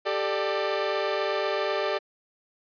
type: chord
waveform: sawtooth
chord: G suspended second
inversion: none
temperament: equal with one note detuned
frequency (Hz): 392 / 440 / 594.2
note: G4 / A4 / D5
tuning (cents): 0 / 0 / +20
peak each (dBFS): -26 / -27 / -24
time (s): 0.05-1.99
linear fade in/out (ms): 20
effects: resampled to 11025 Hz